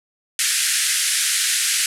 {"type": "band-pass noise", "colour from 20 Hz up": "white", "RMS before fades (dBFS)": -20, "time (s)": [0.39, 1.86], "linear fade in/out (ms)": 2, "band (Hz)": [1500, 11000], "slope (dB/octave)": 48, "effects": []}